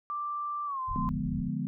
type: tone with pitch glide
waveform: sine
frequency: 1177 to 1036.5 Hz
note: D6 to C6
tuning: +3 to -17 cents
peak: -31 dBFS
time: 0.1-1.09 s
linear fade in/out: 0 ms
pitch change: -220 cents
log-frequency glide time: 0.66-0.81 s
type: low-pass noise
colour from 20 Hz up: pink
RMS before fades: -38 dBFS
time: 0.87-1.5 s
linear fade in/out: 20 ms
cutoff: 120 Hz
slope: 24 dB/octave
type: chord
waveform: sine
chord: D diminished seventh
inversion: none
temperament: equal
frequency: 146.83 / 174.61 / 207.7 / 246.9 Hz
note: D3 / F3 / Ab3 / Cb4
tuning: 0 / 0 / 0 / 0 cents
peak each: -35 dBFS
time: 0.96-1.67 s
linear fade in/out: 0 ms
effects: none